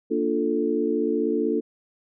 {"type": "chord", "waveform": "sine", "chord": "Bb major seventh", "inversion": "none", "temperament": "equal", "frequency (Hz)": [233.1, 293.7, 349.2, 440], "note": ["Bb3", "D4", "F4", "A4"], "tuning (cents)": [0, 0, 0, 0], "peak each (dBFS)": [-28, -26, -27, -25], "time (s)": [0.1, 1.61], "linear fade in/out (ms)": 20, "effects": []}